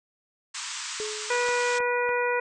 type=band-pass noise; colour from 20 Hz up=white; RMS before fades=-35 dBFS; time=0.54-1.79 s; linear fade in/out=10 ms; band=900 to 8300 Hz; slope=96 dB/octave
type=tone with exponential decay; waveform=sine; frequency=426.6 Hz; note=G#4; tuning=46 cents sharp; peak=-29 dBFS; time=1-1.79 s; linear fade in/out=0 ms; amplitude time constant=170 ms
type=harmonic tone; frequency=487.3 Hz; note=B4; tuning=23 cents flat; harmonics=1 / 2 / 3 / 4 / 5; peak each=-26 / -29 / -31 / -32 / -33 dBFS; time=1.3-2.4 s; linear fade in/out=5 ms
type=clicks; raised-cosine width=0.5 ms; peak=-23 dBFS; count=3; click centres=1.488 / 1.804 / 2.091 s
effects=none